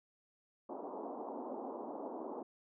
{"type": "band-pass noise", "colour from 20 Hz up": "pink", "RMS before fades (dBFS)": -44, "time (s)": [0.69, 2.43], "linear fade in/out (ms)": 5, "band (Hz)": [240, 1000], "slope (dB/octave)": 48, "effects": []}